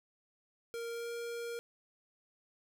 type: tone with pitch glide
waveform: square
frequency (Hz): 465.5 to 469.6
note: A#4 to A#4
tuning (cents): -2 to +13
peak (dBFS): -39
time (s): 0.74-1.59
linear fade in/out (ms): 0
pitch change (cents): +15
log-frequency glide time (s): 0.89-1.11
effects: none